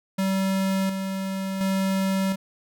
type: tone with tremolo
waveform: square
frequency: 192.2 Hz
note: G3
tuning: 34 cents flat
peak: -22 dBFS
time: 0.18-2.36 s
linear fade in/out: 10 ms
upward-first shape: square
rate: 0.7 Hz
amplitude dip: 45%
effects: none